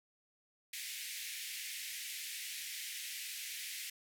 pink band-pass noise, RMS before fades -44 dBFS, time 0.73-3.9 s, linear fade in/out 5 ms, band 1900 to 16000 Hz, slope 48 dB/octave, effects none

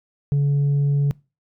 sine tone, 142.3 Hz, C#3, 46 cents sharp, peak -13 dBFS, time 0.32-1.11 s, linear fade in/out 0 ms, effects noise-tail reverb RT60 0.3 s tail -25 dB re dry + tanh soft clip ceiling -15 dBFS

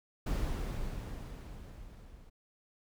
brown noise with level ramp, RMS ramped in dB -31 to -55 dBFS, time 0.26-2.3 s, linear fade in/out 10 ms, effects none

